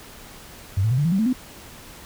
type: tone with pitch steps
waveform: sine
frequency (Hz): 96.3 / 110.62 / 127.07 / 145.96 / 167.67 / 192.6 / 221.2 / 254.1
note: G2 / A2 / B2 / D3 / E3 / G3 / A3 / B3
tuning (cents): -30 / +10 / +50 / -10 / +30 / -30 / +9 / +49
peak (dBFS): -17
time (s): 0.77-1.33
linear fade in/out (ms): 5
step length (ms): 70
effects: pink hiss -43 dBFS RMS until 2.05 s